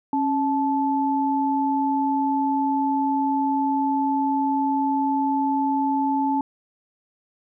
sine tone pair together, 274 / 870 Hz, C#4 / A5, -20 / -20 cents, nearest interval octave + minor sixth, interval 2000 cents, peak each -22 dBFS, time 0.13-6.41 s, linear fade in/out 2 ms, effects none

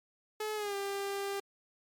sawtooth tone with pitch glide, 428.4 to 397.4 Hz, A4 to G4, -46 to +24 cents, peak -30 dBFS, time 0.4-1.4 s, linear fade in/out 5 ms, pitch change -130 cents, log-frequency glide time 0.55-0.75 s, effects MP3 96 kbps

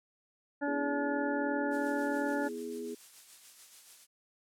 harmonic tone, 286.8 Hz, D4, 41 cents flat, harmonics 1 / 2 / 3 / 5 / 6, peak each -33 / -36 / -38 / -40 / -41 dBFS, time 0.61-2.49 s, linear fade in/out 20 ms
sine chord, E major, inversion second, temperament equal, 246.9 / 329.6 / 415.3 Hz, B3 / E4 / G#4, 0 / 0 / 0 cents, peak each -42 / -44 / -39 dBFS, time 0.67-2.95 s, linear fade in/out 10 ms
blue noise with tremolo, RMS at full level -49 dBFS, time 1.7-4.07 s, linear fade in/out 50 ms, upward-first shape sine, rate 6.9 Hz, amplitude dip 40%
effects low-pass 10000 Hz 12 dB/octave

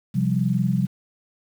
sine chord, C suspended fourth, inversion none, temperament equal, 130.81 / 174.61 / 196 Hz, C3 / F3 / G3, 0 / 0 / 0 cents, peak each -23 dBFS, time 0.14-0.87 s, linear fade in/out 20 ms, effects 8-bit

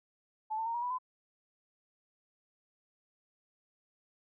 sine tone with pitch steps, 868 / 895.5 / 923.9 / 953.1 / 983.3 / 1014.5 Hz, A5 / A5 / A#5 / A#5 / B5 / B5, -24 / +30 / -16 / +38 / -8 / +46 cents, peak -32 dBFS, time 0.5-0.986 s, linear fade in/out 20 ms, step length 81 ms, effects none

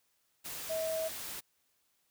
sine tone in noise, 642 Hz, E5, 46 cents flat, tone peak -32 dBFS, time 0.69-1.09 s, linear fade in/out 20 ms, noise white, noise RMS -42 dBFS, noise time 0.44-1.41 s, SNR +7 dB, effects white hiss -75 dBFS RMS until 2.1 s

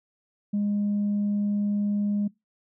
sine tone, 205.2 Hz, G#3, 21 cents flat, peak -21 dBFS, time 0.53-2.28 s, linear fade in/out 10 ms, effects noise-tail reverb RT60 0.2 s tail -23 dB re dry + tanh soft clip ceiling -20 dBFS

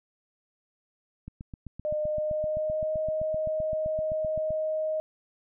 click train, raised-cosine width 5 ms, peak -27 dBFS, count 26, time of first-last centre 1.28-4.506 s, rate 7.75 Hz
sine tone with pitch glide, 607 to 624.8 Hz, D#5 to D#5, -43 to +7 cents, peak -26 dBFS, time 1.85-5 s, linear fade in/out 0 ms, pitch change +50 cents, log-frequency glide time 1.97-2.98 s
effects none

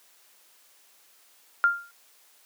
sine tone with exponential decay, 1396.9 Hz, F6, in tune, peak -14 dBFS, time 1.64-1.91 s, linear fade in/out 0 ms, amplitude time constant 57 ms, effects white hiss -59 dBFS RMS until 2.45 s + high-pass 400 Hz 12 dB/octave

